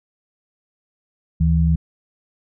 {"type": "tone pair together", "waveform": "sine", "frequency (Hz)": [74.1, 162.83], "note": ["D2", "E3"], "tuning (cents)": [16, -21], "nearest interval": "octave + major second", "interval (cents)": 1363, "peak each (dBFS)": -16, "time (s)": [1.4, 1.76], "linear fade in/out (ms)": 10, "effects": []}